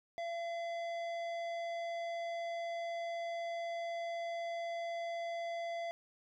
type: tone with tanh clipping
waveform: triangle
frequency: 679 Hz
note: F5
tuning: 49 cents flat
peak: -39 dBFS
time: 0.18-5.91 s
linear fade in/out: 0 ms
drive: 17 dB
effects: none